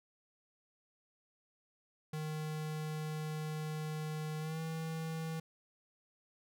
square tone with pitch glide, 154.6 to 161.26 Hz, D#3 to E3, -11 to -38 cents, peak -38 dBFS, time 2.13-5.4 s, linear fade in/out 5 ms, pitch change +73 cents, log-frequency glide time 4.39-4.6 s, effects none

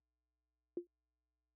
sine tone with exponential decay, 349.2 Hz, F4, in tune, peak -32 dBFS, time 0.77-0.87 s, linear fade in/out 2 ms, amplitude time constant 20 ms, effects added 61 Hz sine -70 dBFS peak until 1.55 s + high-pass 200 Hz 12 dB/octave

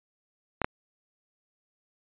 clicks, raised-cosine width 0.5 ms, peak -10 dBFS, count 2, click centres 0.617 / 0.645 s, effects resampled to 8000 Hz

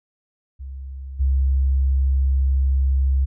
sine tone with level steps, 67 Hz, C2, 42 cents sharp, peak -30 / -15 dBFS, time 0.59-3.26 s, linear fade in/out 20 ms, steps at 1.19 s, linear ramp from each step 20 ms, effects none

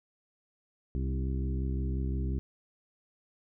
harmonic tone with a mistuned harmonic, 65.7 Hz, C2, 8 cents sharp, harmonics 1 / 2 / 3 / 4 / 5 / 6, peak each -30 / -36 / -40 / -42 / -44 / -46 dBFS, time 0.95-2.39 s, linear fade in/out 0 ms, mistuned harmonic 4, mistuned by +18 cents, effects none

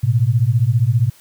sine beating tone pair, 110 / 125 Hz, A2 / B2, 0 / +21 cents, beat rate 15 Hz, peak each -15 dBFS, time 0.03-1.1 s, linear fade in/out 10 ms, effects white hiss -49 dBFS RMS until 1.2 s

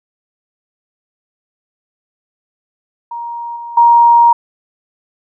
sine tone with level steps, 941 Hz, A#5, 16 cents sharp, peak -21 / -24 / -4 dBFS, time 3.11-4.33 s, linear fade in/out 5 ms, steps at 3.56 / 3.77 s, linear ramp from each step 5 ms, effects none

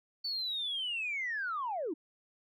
sine linear sweep, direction down, 4532 to 277.2 Hz, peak -32 dBFS, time 0.24-1.94 s, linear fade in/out 10 ms, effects tanh soft clip ceiling -28 dBFS

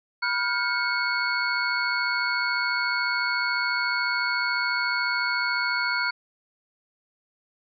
sine tone cluster, 975 / 1413 / 1547 / 2201 / 4422 Hz, B5 / F6 / G6 / C#7 / C#8, -23 / +20 / -23 / -13 / -5 cents, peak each -31 / -26 / -34 / -29 / -31 dBFS, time 0.22-6.11 s, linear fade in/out 10 ms, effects none

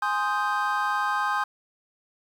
triangle chord, Ab major seventh, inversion none, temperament equal, 830.6 / 1046.5 / 1244.5 / 1568 Hz, Ab5 / C6 / Eb6 / G6, 0 / 0 / 0 / 0 cents, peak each -27 dBFS, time 0.02-1.44 s, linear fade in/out 5 ms, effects 9-bit

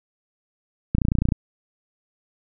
click train, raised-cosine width 5 ms, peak -7 dBFS, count 12, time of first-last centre 0.95-1.322 s, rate 29.6 Hz, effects none

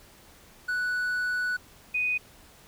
triangle / sine tone pair in turn, 1480 / 2489 Hz, F#6 / D#7, 0 / 0 cents, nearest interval major sixth, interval 900 cents, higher second, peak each -24 dBFS, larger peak neither, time 0.68-1.57 / 1.94-2.18 s, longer first, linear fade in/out 10 ms, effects pink hiss -54 dBFS RMS until 2.67 s

